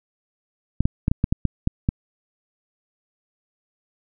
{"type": "clicks", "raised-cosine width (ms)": 5, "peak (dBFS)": -6, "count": 9, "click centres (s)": [0.806, 0.855, 1.081, 1.115, 1.241, 1.325, 1.453, 1.674, 1.889], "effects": []}